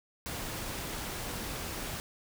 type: noise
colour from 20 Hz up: pink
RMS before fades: -38 dBFS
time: 0.26-2 s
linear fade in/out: 0 ms
effects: none